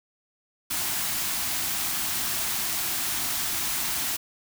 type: band-stop noise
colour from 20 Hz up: white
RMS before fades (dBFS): -28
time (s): 0.7-4.17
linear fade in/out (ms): 10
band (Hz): 390 to 620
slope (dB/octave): 96
effects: none